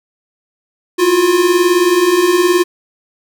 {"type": "beating tone pair", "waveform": "square", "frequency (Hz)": [339.5, 358.5], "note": ["F4", "F4"], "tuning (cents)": [-49, 45], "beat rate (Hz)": 19, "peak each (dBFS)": [-16, -11], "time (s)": [0.98, 2.64], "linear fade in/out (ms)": 20, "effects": []}